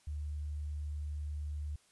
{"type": "tone", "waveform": "sine", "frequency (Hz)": 74.3, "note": "D2", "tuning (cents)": 21, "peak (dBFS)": -36, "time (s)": [0.07, 1.76], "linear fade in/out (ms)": 5, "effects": ["white hiss -68 dBFS RMS until 1.91 s", "resampled to 24000 Hz"]}